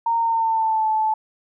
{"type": "tone with pitch glide", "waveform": "sine", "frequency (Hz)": [923, 871.2], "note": ["A#5", "A5"], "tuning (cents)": [-17, -17], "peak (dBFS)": -17, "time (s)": [0.06, 1.14], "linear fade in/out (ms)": 5, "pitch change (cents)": -100, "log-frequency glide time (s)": [0.18, 0.87], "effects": []}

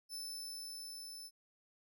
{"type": "tone with level ramp", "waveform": "sawtooth", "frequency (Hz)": 5274, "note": "E8", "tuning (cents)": 0, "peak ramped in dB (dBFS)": [-39, -45], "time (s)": [0.09, 1.31], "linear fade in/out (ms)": 50, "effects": []}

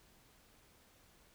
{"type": "silence", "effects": ["pink hiss -66 dBFS RMS until 1.34 s"]}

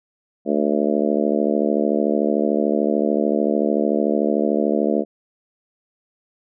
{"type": "harmonic tone", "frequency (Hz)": 73.5, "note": "D2", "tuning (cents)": 2, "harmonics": [3, 4, 5, 6, 7, 8, 9], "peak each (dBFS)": [-22, -23, -24, -25, -25, -26, -27], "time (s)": [0.45, 5.05], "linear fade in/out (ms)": 50, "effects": []}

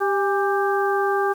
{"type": "harmonic tone with a mistuned harmonic", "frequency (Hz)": 393.8, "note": "G4", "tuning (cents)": 8, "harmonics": [1, 2, 3, 4], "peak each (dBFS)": [-21, -24, -26, -27], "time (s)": [0, 1.34], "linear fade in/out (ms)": 20, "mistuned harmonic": 2, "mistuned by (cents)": 57, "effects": ["8-bit"]}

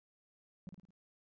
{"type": "tone with echo", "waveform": "sine", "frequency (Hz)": 182.9, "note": "F#3", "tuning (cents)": -20, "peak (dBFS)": -40, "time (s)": [0.67, 0.69], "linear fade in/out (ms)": 0, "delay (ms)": 54, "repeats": 4, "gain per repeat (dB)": -6, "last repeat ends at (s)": 0.906, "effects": ["tanh soft clip ceiling -41 dBFS", "resampled to 16000 Hz"]}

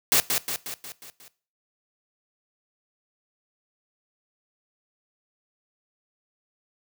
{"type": "noise with echo", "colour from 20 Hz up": "white", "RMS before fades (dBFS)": -19, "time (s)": [0.12, 0.2], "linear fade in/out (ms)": 0, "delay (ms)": 180, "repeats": 6, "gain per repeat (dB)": -5, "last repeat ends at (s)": 1.28, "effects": ["noise-tail reverb RT60 0.4 s tail -19 dB re dry", "high-pass 100 Hz 12 dB/octave"]}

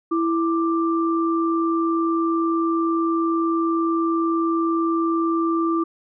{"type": "tone pair together", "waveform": "sine", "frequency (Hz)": [331.1, 1180], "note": ["E4", "D6"], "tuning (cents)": [8, 8], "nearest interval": "octave + minor seventh", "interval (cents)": 2200, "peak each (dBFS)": [-19, -24], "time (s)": [0.11, 5.84], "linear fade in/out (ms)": 10, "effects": []}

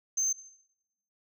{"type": "tone", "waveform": "sine", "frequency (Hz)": 6272, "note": "G8", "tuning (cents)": 0, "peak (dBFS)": -23, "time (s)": [0.17, 0.33], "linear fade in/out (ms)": 10, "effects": ["noise-tail reverb RT60 0.8 s tail -17 dB re dry", "tanh soft clip ceiling -24 dBFS"]}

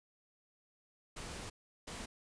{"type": "noise bursts at uneven times", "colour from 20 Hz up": "pink", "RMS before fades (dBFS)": -45, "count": 2, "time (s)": [[1.16, 1.5], [1.87, 2.06]], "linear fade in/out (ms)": 10, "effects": ["resampled to 22050 Hz"]}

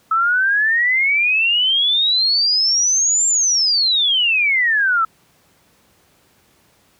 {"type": "exponential two-way sweep", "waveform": "sine", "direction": "up then down", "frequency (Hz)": [1295, 7420, 1295], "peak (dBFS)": -13, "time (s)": [0.11, 5.05], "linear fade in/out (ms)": 5, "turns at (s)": 3.27, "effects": ["pink hiss -56 dBFS RMS until 6.99 s", "high-pass 80 Hz 12 dB/octave"]}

